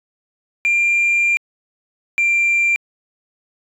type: tone pair in turn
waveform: sine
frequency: 2386 / 2370 Hz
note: D7 / D7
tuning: +27 / +15 cents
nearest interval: unison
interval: 12 cents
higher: first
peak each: -11 dBFS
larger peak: neither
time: 0.65-1.37 / 2.18-2.76 s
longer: first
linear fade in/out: 0 ms
effects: tanh soft clip ceiling -11 dBFS